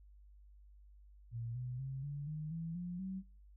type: tone with pitch steps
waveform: sine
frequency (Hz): 116.54 / 124.9 / 133.87 / 143.48 / 153.78 / 164.81 / 176.64 / 189.32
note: A#2 / B2 / C3 / D3 / D#3 / E3 / F3 / F#3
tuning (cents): 0 / +20 / +40 / -40 / -20 / 0 / +20 / +40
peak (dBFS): -39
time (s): 1.31-3.23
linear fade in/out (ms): 50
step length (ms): 240
effects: noise-tail reverb RT60 0.4 s tail -25 dB re dry + added 50 Hz sine -57 dBFS peak until 3.56 s